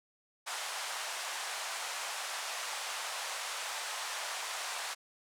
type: band-pass noise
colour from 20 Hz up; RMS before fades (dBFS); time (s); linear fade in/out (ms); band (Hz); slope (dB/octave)
pink; -39; 0.46-4.95; 20; 710 to 9900; 24
effects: none